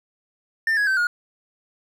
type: tone with pitch steps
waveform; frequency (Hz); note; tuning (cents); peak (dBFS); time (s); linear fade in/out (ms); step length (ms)
triangle; 1797 / 1667 / 1546.4 / 1434.5; A6 / G#6 / G6 / F6; +36 / +6 / -24 / +46; -16; 0.67-1.07; 2; 100
effects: none